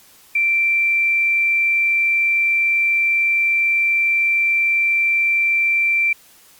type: tone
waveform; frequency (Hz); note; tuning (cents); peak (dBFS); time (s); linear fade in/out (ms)
sine; 2349; D7; 0; -14; 0.35-6.13; 5
effects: white hiss -49 dBFS RMS until 6.59 s + Opus 48 kbps